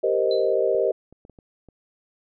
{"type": "chord", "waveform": "sine", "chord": "C minor seventh", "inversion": "second", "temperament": "equal", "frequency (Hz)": [392, 466.2, 523.3, 622.3], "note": ["G4", "Bb4", "C5", "Eb5"], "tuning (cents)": [0, 0, 0, 0], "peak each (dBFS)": -24, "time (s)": [0.03, 0.92], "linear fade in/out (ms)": 10}
{"type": "tone with exponential decay", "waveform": "sine", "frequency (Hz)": 4031, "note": "B7", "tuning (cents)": 35, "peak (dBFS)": -29, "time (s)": [0.31, 0.54], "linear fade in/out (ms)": 2, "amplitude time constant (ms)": 50}
{"type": "clicks", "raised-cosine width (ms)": 2, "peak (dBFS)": -34, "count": 6, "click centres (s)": [0.749, 1.126, 1.251, 1.297, 1.388, 1.687]}
{"effects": []}